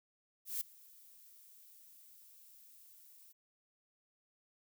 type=noise with ADSR envelope; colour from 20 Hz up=violet; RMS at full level=-36 dBFS; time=0.45-3.33 s; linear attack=160 ms; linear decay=5 ms; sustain=-24 dB; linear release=17 ms; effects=none